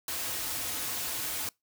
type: noise with comb filter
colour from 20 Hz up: white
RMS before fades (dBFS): -34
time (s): 0.08-1.49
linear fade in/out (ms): 2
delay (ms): 5.1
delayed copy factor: -0.5
effects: noise-tail reverb RT60 0.2 s tail -25 dB re dry